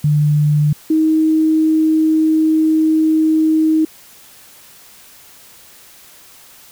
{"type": "tone pair in turn", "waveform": "sine", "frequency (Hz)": [148.8, 315.3], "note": ["D3", "D#4"], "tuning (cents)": [23, 23], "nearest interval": "octave + minor second", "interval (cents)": 1300, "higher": "second", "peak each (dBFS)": -10, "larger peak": "neither", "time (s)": [[0.04, 0.73], [0.9, 3.85]], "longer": "second", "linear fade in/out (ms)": 5, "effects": ["white hiss -43 dBFS RMS until 6.71 s"]}